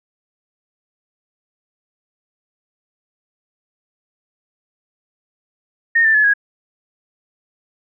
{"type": "tone with pitch steps", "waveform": "sine", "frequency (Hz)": [1840, 1775.3, 1712.8, 1652.6], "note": ["A#6", "A6", "A6", "G#6"], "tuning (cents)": [-23, 15, -47, -9], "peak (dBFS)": -10, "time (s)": [5.95, 6.338], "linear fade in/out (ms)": 10, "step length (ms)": 97, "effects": []}